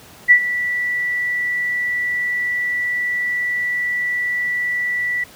sine tone with ADSR envelope, 1960 Hz, B6, 14 cents flat, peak -4 dBFS, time 0.28-5.24 s, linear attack 30 ms, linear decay 81 ms, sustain -14 dB, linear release 5 ms, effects pink hiss -43 dBFS RMS until 5.35 s + high-pass 80 Hz 12 dB/octave

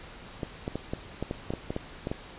clicks, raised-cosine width 2 ms, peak -17 dBFS, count 12, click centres 0.432 / 0.679 / 0.756 / 0.935 / 1.226 / 1.311 / 1.505 / 1.537 / 1.705 / 1.764 / 2.071 / 2.115 s, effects pink hiss -46 dBFS RMS until 2.38 s + resampled to 8000 Hz

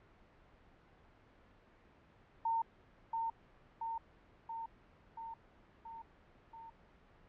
sine tone with echo, 910 Hz, A#5, 42 cents flat, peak -31 dBFS, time 2.45-2.62 s, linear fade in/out 5 ms, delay 680 ms, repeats 6, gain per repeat -3 dB, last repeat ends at 6.7 s, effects pink hiss -64 dBFS RMS until 7.28 s + low-pass 2000 Hz 12 dB/octave

